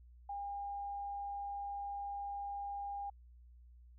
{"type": "tone", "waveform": "sine", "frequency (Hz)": 806, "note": "G5", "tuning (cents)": 48, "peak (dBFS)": -39, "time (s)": [0.29, 3.1], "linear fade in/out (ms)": 5, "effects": ["added 60 Hz sine -56 dBFS peak until 3.98 s"]}